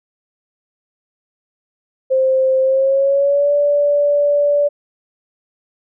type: tone with pitch glide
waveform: sine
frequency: 525 to 579.2 Hz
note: C5 to D5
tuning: +6 to -24 cents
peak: -11 dBFS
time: 2.1-4.69 s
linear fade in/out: 20 ms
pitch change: +170 cents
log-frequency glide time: 2.61-3.53 s
effects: none